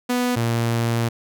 sawtooth tone pair in turn, 246.9 / 116.52 Hz, B3 / A#2, 0 / 0 cents, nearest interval octave + minor second, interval 1300 cents, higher first, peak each -15 dBFS, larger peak neither, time 0.09-0.36 / 0.36-1.09 s, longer second, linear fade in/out 10 ms, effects none

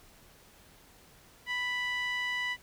sawtooth tone with band-pass filter, 987.8 Hz, B5, in tune, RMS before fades -33 dBFS, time 1.46-2.57 s, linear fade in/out 50 ms, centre 2300 Hz, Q 8.9, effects pink hiss -58 dBFS RMS until 2.62 s

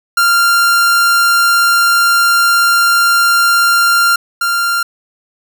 45% pulse tone pair in turn, 1389 / 1389 Hz, F6 / F6, -10 / -10 cents, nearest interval unison, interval 0 cents, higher neither, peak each -8 / -12 dBFS, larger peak first, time 0.17-4.16 / 4.41-4.83 s, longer first, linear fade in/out 5 ms, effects none

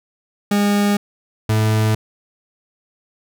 40% pulse tone pair in turn, 204.1 / 108.71 Hz, G#3 / A2, -30 / -20 cents, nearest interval major seventh, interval 1090 cents, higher first, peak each -13 dBFS, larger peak neither, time 0.51-0.97 / 1.49-1.95 s, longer neither, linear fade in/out 5 ms, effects none

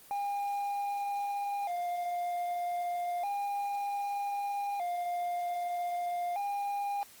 triangle tone with vibrato, 754 Hz, F#5, 32 cents sharp, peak -29 dBFS, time 0.11-7.03 s, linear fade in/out 0 ms, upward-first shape square, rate 0.32 Hz, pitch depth 120 cents each way, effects white hiss -55 dBFS RMS until 7.2 s + Opus 24 kbps

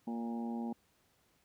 harmonic tone with a mistuned harmonic, 116.6 Hz, A#2, 1 cent sharp, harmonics 2 / 3 / 4 / 5 / 6 / 7 / 8, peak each -36 / -47 / -52 / -54 / -54 / -47 / -57 dBFS, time 0.07-0.73 s, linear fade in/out 5 ms, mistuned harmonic 6, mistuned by +45 cents, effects pink hiss -72 dBFS RMS until 1.44 s + high-pass 60 Hz 12 dB/octave

